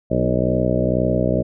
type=harmonic tone with a mistuned harmonic; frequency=62.1 Hz; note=B1; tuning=10 cents sharp; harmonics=1 / 2 / 3 / 4 / 5 / 6 / 7 / 8 / 9 / 10; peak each=-27 / -23 / -23 / -25 / -27 / -28 / -28 / -28 / -24 / -24 dBFS; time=0.1-1.43 s; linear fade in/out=20 ms; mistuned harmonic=5; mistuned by=+19 cents; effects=none